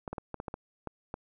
clicks, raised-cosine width 1 ms, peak -22 dBFS, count 9, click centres 0.078 / 0.13 / 0.182 / 0.343 / 0.401 / 0.482 / 0.541 / 0.873 / 1.141 s, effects none

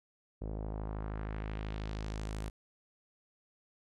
sawtooth tone with low-pass filter sweep, 52.9 Hz, G#1, 33 cents sharp, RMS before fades -39 dBFS, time 0.41-2.5 s, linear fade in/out 10 ms, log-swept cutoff 500 to 11000 Hz, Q 1.3, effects none

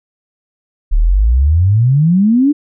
sine exponential sweep, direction up, 34.65 to 302.9 Hz, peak -7 dBFS, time 0.91-2.53 s, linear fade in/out 20 ms, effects none

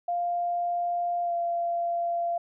sine tone with pitch glide, 698.5 to 687.7 Hz, F5 to F5, 0 to -27 cents, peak -25 dBFS, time 0.08-2.38 s, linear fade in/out 5 ms, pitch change -27 cents, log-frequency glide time 1.23-1.33 s, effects none

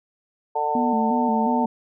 harmonic tone, 149 Hz, D3, 25 cents sharp, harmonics 3 / 4 / 5 / 6, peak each -29 / -30 / -26 / -23 dBFS, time 0.55-1.66 s, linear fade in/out 10 ms
sine tone with vibrato, 233.1 Hz, A#3, in tune, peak -21 dBFS, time 0.75-1.66 s, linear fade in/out 2 ms, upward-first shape square, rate 2.8 Hz, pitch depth 75 cents each way
effects none

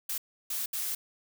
blue noise bursts at uneven times, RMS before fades -33 dBFS, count 3, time 0.09-0.18 / 0.5-0.66 / 0.73-0.95 s, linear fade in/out 5 ms, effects none

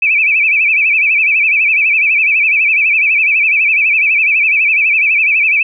sine tone with vibrato, 2453 Hz, D#7, 25 cents flat, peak -8 dBFS, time 0.02-5.63 s, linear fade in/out 5 ms, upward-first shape sine, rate 12 Hz, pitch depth 130 cents each way, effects none

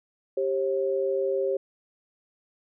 sine tone pair together, 392 / 539.1 Hz, G4 / C#5, 0 / -48 cents, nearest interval tritone, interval 552 cents, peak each -26 dBFS, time 0.37-1.57 s, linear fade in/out 5 ms, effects none

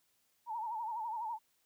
sine tone with vibrato, 905 Hz, A5, 48 cents sharp, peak -36 dBFS, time 0.46-1.39 s, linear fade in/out 50 ms, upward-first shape sine, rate 12 Hz, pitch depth 100 cents each way, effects white hiss -75 dBFS RMS until 1.65 s

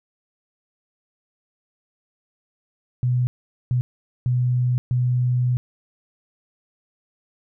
sine tone bursts at uneven times, 124.4 Hz, B2, 13 cents sharp, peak -17 dBFS, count 4, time 3.03-3.27 / 3.71-3.81 / 4.26-4.78 / 4.91-5.57 s, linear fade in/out 0 ms, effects none

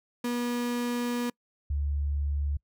35% pulse / sine tone pair in turn, 241.6 / 71.83 Hz, B3 / D2, -38 / -38 cents, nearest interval octave + major sixth, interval 2100 cents, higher first, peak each -26 dBFS, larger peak neither, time 0.24-1.3 / 1.7-2.57 s, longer first, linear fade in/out 5 ms, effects noise-tail reverb RT60 0.1 s tail -26 dB re dry

